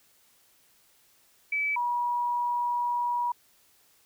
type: tone pair in turn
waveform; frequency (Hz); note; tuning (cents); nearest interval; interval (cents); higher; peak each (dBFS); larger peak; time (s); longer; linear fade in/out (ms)
sine; 2300 / 964.5; D7 / B5; -37 / -41; octave + minor third; 1504; first; -25; neither; 1.52-1.76 / 1.76-3.32; second; 5
effects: white hiss -63 dBFS RMS until 4.05 s